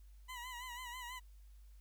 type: tone with vibrato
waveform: 20% pulse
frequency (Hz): 987.8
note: B5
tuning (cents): 0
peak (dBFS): -40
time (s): 0.28-1.2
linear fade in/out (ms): 20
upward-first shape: sine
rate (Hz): 6.1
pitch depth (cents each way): 70
effects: added 50 Hz sine -55 dBFS peak until 1.8 s + white hiss -75 dBFS RMS until 1.8 s